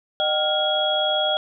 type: tone cluster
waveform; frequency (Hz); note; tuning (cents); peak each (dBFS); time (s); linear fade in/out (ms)
sine; 612 / 769 / 1408 / 3318; D#5 / G5 / F6 / G#7; -29 / -33 / +14 / -2; -23 / -26 / -30 / -22; 0.2-1.37; 0
effects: none